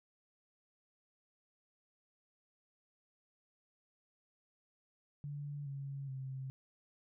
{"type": "tone with pitch steps", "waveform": "sine", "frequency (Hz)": [144.6, 138.55, 132.75], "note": ["D3", "C#3", "C3"], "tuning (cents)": [-27, -1, 25], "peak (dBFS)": -40, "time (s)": [5.24, 6.5], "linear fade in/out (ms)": 0, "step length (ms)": 420, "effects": []}